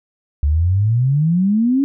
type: exponential sweep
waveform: sine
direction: up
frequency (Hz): 69.8 to 284.3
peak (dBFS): -12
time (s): 0.43-1.84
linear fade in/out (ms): 0
effects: none